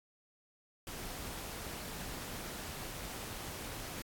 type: noise with amplitude modulation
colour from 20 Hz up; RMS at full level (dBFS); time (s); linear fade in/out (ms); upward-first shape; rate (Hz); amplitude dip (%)
pink; -42; 0.87-4.02; 2; sine; 226; 35
effects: AAC 64 kbps